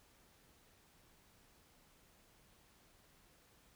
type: silence
effects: pink hiss -68 dBFS RMS until 3.75 s